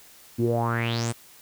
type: tone with low-pass filter sweep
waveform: sawtooth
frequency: 116.54 Hz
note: A#2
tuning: in tune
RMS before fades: -25 dBFS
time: 0.38-1.13 s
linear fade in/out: 20 ms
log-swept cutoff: 270 to 9600 Hz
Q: 6.9
effects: white hiss -51 dBFS RMS until 1.41 s